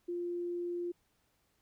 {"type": "tone", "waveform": "sine", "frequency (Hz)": 349.2, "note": "F4", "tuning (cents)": 0, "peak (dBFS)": -34, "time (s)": [0.08, 0.92], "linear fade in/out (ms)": 10, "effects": ["pink hiss -75 dBFS RMS until 1.61 s"]}